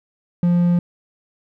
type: tone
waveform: triangle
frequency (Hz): 174.61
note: F3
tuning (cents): 0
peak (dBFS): -11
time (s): 0.43-0.79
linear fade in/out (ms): 2
effects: none